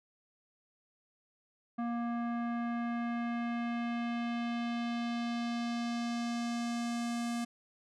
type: tone with low-pass filter sweep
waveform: square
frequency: 236 Hz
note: A#3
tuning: 22 cents sharp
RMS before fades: -35 dBFS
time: 1.78-7.45 s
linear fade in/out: 10 ms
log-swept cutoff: 1200 to 9100 Hz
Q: 1.3
effects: none